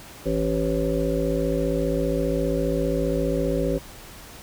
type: harmonic tone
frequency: 55 Hz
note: A1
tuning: in tune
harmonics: 1 / 3 / 5 / 7 / 9 / 10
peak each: -28 / -28 / -28 / -28 / -28 / -28 dBFS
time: 0.25-3.79 s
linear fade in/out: 20 ms
effects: pink hiss -43 dBFS RMS until 4.42 s